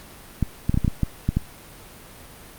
clicks, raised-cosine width 5 ms, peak -7 dBFS, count 9, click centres 0.427 / 0.695 / 0.743 / 0.775 / 0.847 / 0.879 / 1.033 / 1.29 / 1.37 s, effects pink hiss -44 dBFS RMS until 2.58 s + Opus 48 kbps

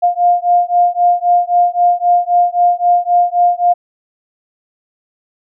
sine beating tone pair, 703 / 706.8 Hz, F5 / F5, +11 / +21 cents, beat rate 3.8 Hz, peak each -12 / -12 dBFS, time 0.02-3.74 s, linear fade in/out 20 ms, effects none

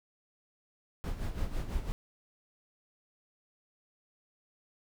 brown noise with tremolo, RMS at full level -32 dBFS, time 1.04-1.92 s, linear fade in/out 0 ms, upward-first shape sine, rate 6 Hz, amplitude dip 65%, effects none

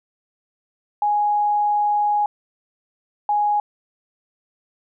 sine tone bursts at uneven times, 830.6 Hz, G#5, in tune, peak -16 dBFS, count 2, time 1.02-2.26 / 3.29-3.6 s, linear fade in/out 2 ms, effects none

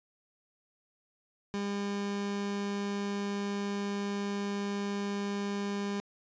30% pulse tone, 201.6 Hz, G3, 49 cents sharp, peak -29 dBFS, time 1.54-6 s, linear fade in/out 0 ms, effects resampled to 16000 Hz

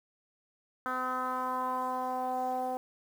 10% pulse tone with low-pass filter sweep, 255.2 Hz, C4, 43 cents flat, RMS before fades -33 dBFS, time 0.86-2.77 s, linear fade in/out 0 ms, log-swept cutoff 1400 to 690 Hz, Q 4.3, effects 9-bit

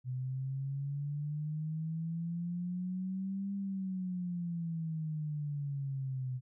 sine exponential two-way sweep, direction up then down, 126.2 to 199.1 to 126.2 Hz, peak -34 dBFS, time 0.04-6.41 s, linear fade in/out 50 ms, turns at 3.54 s, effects none

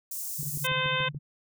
white high-pass noise, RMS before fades -35 dBFS, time 0.11-0.67 s, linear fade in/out 5 ms, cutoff 6400 Hz, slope 24 dB/octave
sine tone with tremolo, 145.9 Hz, D3, 11 cents flat, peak -30 dBFS, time 0.38-1.19 s, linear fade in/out 20 ms, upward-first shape triangle, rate 13 Hz, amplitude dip 100%
click train, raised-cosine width 3 ms, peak -31 dBFS, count 6, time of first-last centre 0.43-1.147 s, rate 6.97 Hz
harmonic tone, 515 Hz, C5, 28 cents flat, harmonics 1 / 2 / 3 / 4 / 5 / 6 / 7, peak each -34 / -32 / -32 / -35 / -32 / -34 / -34 dBFS, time 0.64-1.09 s, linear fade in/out 10 ms
effects none

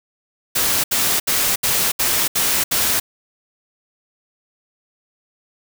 white noise bursts, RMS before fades -18 dBFS, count 7, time 0.55-3 s, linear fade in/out 10 ms, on 290 ms, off 70 ms, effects none

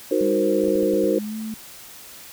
sine chord, C half-diminished seventh, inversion first, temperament equal, 311.1 / 370 / 466.2 / 523.3 Hz, Eb4 / Gb4 / Bb4 / C5, 0 / 0 / 0 / 0 cents, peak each -23 dBFS, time 0.11-1.19 s, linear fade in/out 5 ms
sine tone with pitch glide, 201.3 to 219.5 Hz, G3 to A3, +46 to -4 cents, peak -27 dBFS, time 0.21-1.54 s, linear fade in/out 0 ms, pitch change +150 cents, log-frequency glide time 1.07-1.37 s
clicks, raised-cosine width 2 ms, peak -24 dBFS, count 6, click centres 0.641 / 0.682 / 0.755 / 0.831 / 0.937 / 1.04 s
effects white hiss -42 dBFS RMS until 2.32 s

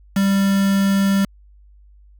triangle tone with quantisation, 196.5 Hz, G3, 4 cents sharp, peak -12 dBFS, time 0.16-1.25 s, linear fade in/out 5 ms, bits 4, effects added 50 Hz sine -45 dBFS peak until 2.19 s

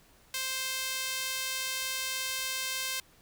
sawtooth tone with high-pass filter, 523.3 Hz, C5, in tune, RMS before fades -34 dBFS, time 0.34-3 s, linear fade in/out 2 ms, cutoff 2500 Hz, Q 0.69, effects pink hiss -61 dBFS RMS until 3.21 s

